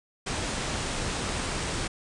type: low-pass noise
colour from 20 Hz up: pink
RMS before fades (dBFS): -31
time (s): 0.26-1.88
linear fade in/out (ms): 10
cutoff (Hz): 9500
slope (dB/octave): 96
effects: none